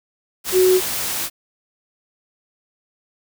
sine tone in noise, 370 Hz, F#4, in tune, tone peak -11 dBFS, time 0.52-0.81 s, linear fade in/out 50 ms, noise white, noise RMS -24 dBFS, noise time 0.44-1.3 s, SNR +10 dB, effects none

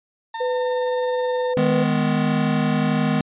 35% pulse tone with tremolo, 906 Hz, A#5, 50 cents flat, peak -24 dBFS, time 0.34-1.54 s, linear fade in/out 5 ms, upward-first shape triangle, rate 19 Hz, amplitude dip 35%
sine tone, 500 Hz, B4, 21 cents sharp, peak -20 dBFS, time 0.4-1.84 s, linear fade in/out 10 ms
square chord, G# minor, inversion second, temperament just, 155.74 / 207.7 / 249.2 Hz, D#3 / G#3 / B3, +2 / 0 / +16 cents, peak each -23 dBFS, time 1.57-3.21 s, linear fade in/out 2 ms
effects resampled to 8000 Hz

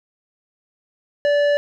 sine tone with tanh clipping, 580 Hz, D5, 22 cents flat, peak -16 dBFS, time 1.25-1.57 s, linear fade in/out 0 ms, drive 12 dB, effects none

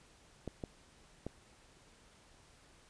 clicks, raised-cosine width 2 ms, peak -26 dBFS, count 3, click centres 0.477 / 0.638 / 1.266 s, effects pink hiss -63 dBFS RMS until 2.89 s + resampled to 22050 Hz

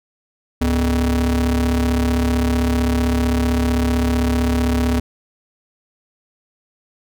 square ring-modulated tone, 87.9 Hz, F2, 12 cents sharp, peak -13 dBFS, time 0.61-5 s, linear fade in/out 5 ms, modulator 158 Hz, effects none

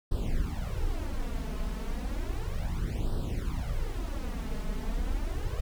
brown noise with flanger, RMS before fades -31 dBFS, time 0.11-5.61 s, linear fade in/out 10 ms, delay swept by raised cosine 0.22 to 4.72 ms, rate 0.33 Hz, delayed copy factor +0.95, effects none

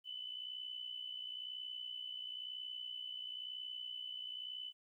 sine tone with amplitude modulation, 3003 Hz, F#7, 25 cents sharp, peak -40 dBFS, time 0.04-4.73 s, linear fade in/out 50 ms, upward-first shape sine, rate 61 Hz, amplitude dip 65%, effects 13-bit

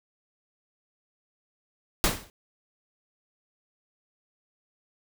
pink noise with exponential decay, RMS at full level -19 dBFS, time 2.04-2.3 s, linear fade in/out 0 ms, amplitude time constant 56 ms, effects none

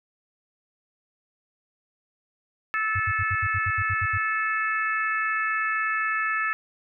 harmonic tone, 436.1 Hz, A4, 15 cents flat, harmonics 3 / 4 / 5 / 6, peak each -27 / -26 / -33 / -34 dBFS, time 2.74-6.53 s, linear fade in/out 0 ms
sine tone bursts, 98 Hz, G2, in tune, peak -26 dBFS, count 11, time 2.95-4.18 s, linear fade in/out 10 ms, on 50 ms, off 68 ms
effects none

